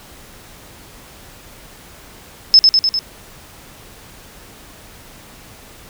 sine tone with echo, 5220 Hz, E8, 18 cents flat, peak -3 dBFS, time 2.54-2.59 s, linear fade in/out 0 ms, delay 100 ms, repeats 4, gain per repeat -3 dB, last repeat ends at 2.99 s, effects pink hiss -41 dBFS RMS until 5.89 s

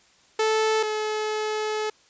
sawtooth tone pair in turn, 437.6 / 429.3 Hz, A4 / A4, -9 / -43 cents, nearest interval unison, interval 34 cents, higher first, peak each -16 / -21 dBFS, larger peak first, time 0.39-0.83 / 0.83-1.9 s, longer second, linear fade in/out 5 ms, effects white hiss -58 dBFS RMS until 2.09 s + resampled to 16000 Hz

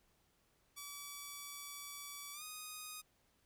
5% pulse tone with pitch glide, 1147 to 1243.6 Hz, D6 to D#6, -41 to -1 cents, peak -35 dBFS, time 0.76-3.02 s, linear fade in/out 20 ms, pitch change +140 cents, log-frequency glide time 2.33-2.43 s, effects pink hiss -75 dBFS RMS until 3.45 s

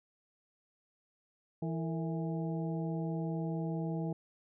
harmonic tone with a mistuned harmonic, 164.1 Hz, E3, 8 cents flat, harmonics 1 / 2 / 3 / 4 / 5, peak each -34 / -40 / -44 / -46 / -48 dBFS, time 1.62-4.13 s, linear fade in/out 5 ms, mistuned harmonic 3, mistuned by -110 cents, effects none

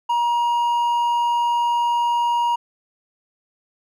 triangle tone with hard clipping, 950 Hz, A#5, 33 cents sharp, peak -18 dBFS, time 0.09-2.56 s, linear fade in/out 10 ms, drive 7 dB, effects none

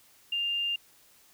sine tone, 2800 Hz, F7, 4 cents sharp, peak -27 dBFS, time 0.32-0.76 s, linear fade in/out 5 ms, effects white hiss -60 dBFS RMS until 1.33 s

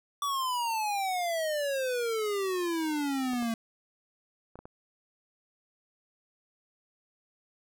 square exponential sweep, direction down, 1158 to 224.4 Hz, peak -29 dBFS, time 0.22-3.54 s, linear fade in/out 2 ms
clicks, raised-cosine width 1 ms, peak -31 dBFS, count 5, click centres 3.334 / 3.426 / 4.556 / 4.59 / 4.655 s
effects none

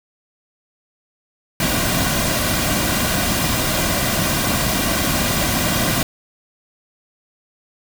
pink noise with comb filter, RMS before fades -19 dBFS, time 1.6-6.03 s, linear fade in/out 2 ms, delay 2.3 ms, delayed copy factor -0.55, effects none

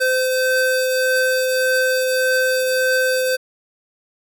square tone pair together, 514.9 / 1543 Hz, C5 / G6, -28 / -28 cents, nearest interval octave + perfect fifth, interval 1900 cents, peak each -18 / -21 dBFS, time 0-3.37 s, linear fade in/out 20 ms, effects none

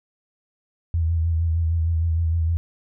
sine tone with vibrato, 82.4 Hz, E2, in tune, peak -18 dBFS, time 0.94-2.57 s, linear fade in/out 0 ms, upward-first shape sine, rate 6.5 Hz, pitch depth 44 cents each way, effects none

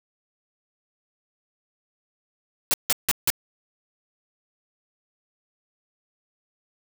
white noise bursts, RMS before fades -20 dBFS, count 4, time 2.71-3.302 s, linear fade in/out 0 ms, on 28 ms, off 160 ms, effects none

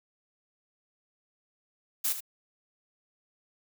blue noise with echo, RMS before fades -28 dBFS, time 2.04-2.13 s, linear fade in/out 10 ms, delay 77 ms, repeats 1, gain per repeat -10 dB, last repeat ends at 2.207 s, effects none

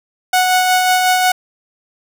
sawtooth tone with tremolo, 737 Hz, F#5, 7 cents flat, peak -6 dBFS, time 0.33-1.32 s, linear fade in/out 5 ms, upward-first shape sine, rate 5.5 Hz, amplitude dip 30%, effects none

